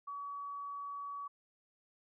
sine tone, 1135 Hz, C#6, 41 cents sharp, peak -40 dBFS, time 0.07-1.28 s, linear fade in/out 10 ms, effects none

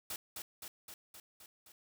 white noise with echo, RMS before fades -41 dBFS, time 0.1-0.16 s, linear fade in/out 2 ms, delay 260 ms, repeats 6, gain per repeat -3 dB, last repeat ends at 1.72 s, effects none

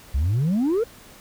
sine exponential sweep, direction up, 62.1 to 486.7 Hz, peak -16 dBFS, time 0.14-0.84 s, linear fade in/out 10 ms, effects tanh soft clip ceiling -17 dBFS + pink hiss -47 dBFS RMS until 1.2 s

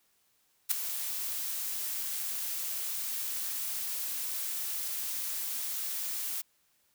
blue noise with ADSR envelope, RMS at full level -24 dBFS, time 0.69-6.42 s, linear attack 24 ms, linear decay 5 ms, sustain -11 dB, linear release 14 ms, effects white hiss -71 dBFS RMS until 6.94 s

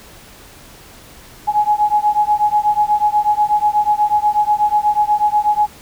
sine beating tone pair, 835 / 843.2 Hz, G#5 / G#5, +9 / +26 cents, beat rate 8.2 Hz, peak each -15 dBFS, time 1.47-5.67 s, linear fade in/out 20 ms, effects pink hiss -41 dBFS RMS until 5.81 s

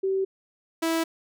sine / sawtooth tone pair in turn, 384.5 / 327.6 Hz, G4 / E4, -33 / -11 cents, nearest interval minor third, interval 278 cents, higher first, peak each -22 / -19 dBFS, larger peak second, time 0.03-0.25 / 0.82-1.04 s, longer neither, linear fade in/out 10 ms, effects none

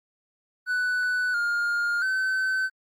triangle tone with pitch steps, 1489 / 1414 / 1529 Hz, F#6 / F6 / G6, +11 / +21 / -44 cents, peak -21 dBFS, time 0.66-2.7 s, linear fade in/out 50 ms, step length 680 ms, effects Opus 32 kbps

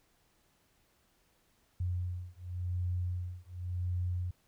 sine beating tone pair, 89 / 89.91 Hz, F2 / F#2, +33 / -49 cents, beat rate 0.91 Hz, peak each -36 / -36 dBFS, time 1.8-4.31 s, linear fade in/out 5 ms, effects pink hiss -71 dBFS RMS until 4.47 s

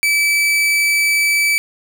40% pulse tone, 2307 Hz, D7, 31 cents flat, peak -12 dBFS, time 0.03-1.58 s, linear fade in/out 0 ms, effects none

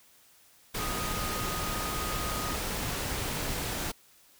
sine tone in noise, 1244.5 Hz, D#6, in tune, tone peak -37 dBFS, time 0.78-2.56 s, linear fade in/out 10 ms, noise pink, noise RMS -33 dBFS, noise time 0.74-3.92 s, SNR -7 dB, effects white hiss -60 dBFS RMS until 4.39 s

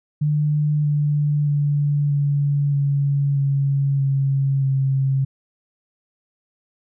sine tone with pitch steps, 149.4 / 147.26 / 145.15 / 143.07 / 141.01 / 138.99 / 137 / 135.04 Hz, D3 / D3 / D3 / D3 / C#3 / C#3 / C#3 / C#3, +30 / +5 / -20 / -45 / +30 / +5 / -20 / -45 cents, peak -16 dBFS, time 0.21-5.25 s, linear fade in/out 10 ms, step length 630 ms, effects none

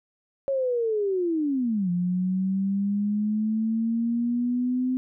sine linear two-way sweep, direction down then up, 554.4 to 174.9 to 257.2 Hz, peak -22 dBFS, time 0.48-4.97 s, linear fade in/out 0 ms, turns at 1.9 s, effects none

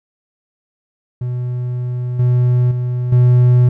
triangle tone with level steps, 123.7 Hz, B2, 3 cents sharp, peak -16 / -8 / -14 / -5 dBFS, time 1.21-3.69 s, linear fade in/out 5 ms, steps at 2.19 / 2.71 / 3.12 s, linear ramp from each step 5 ms, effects none

